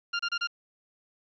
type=tone bursts; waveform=20% pulse; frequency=1396.9 Hz; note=F6; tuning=in tune; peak=-22 dBFS; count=4; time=0.13-0.473 s; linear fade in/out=10 ms; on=64 ms; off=29 ms; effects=resampled to 16000 Hz + 10-bit